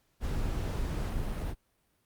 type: noise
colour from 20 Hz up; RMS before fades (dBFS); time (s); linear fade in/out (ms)
brown; -32; 0.2-1.55; 50
effects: pink hiss -73 dBFS RMS until 2.05 s + Opus 48 kbps